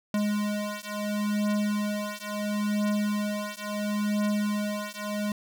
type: beating tone pair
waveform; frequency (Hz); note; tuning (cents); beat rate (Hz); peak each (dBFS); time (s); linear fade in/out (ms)
square; 207.7 / 208.43; G#3 / G#3; 0 / +6; 0.73; -30; 0.14-5.32; 2
effects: none